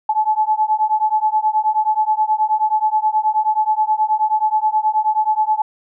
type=beating tone pair; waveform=sine; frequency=857 / 866.4 Hz; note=A5 / A5; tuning=-46 / -27 cents; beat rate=9.4 Hz; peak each=-17 dBFS; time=0.09-5.62 s; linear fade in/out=5 ms; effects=none